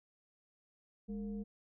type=tone with frequency modulation; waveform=sine; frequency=206.2 Hz; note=G#3; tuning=12 cents flat; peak=-38 dBFS; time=1.08-1.44 s; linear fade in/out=20 ms; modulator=250 Hz; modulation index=0.58; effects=none